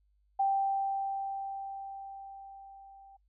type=tone with level ramp; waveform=sine; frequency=784 Hz; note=G5; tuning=in tune; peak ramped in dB=-24 to -52 dBFS; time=0.39-3.17 s; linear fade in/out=10 ms; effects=noise-tail reverb RT60 0.1 s tail -23 dB re dry + added 50 Hz sine -67 dBFS peak until 3.28 s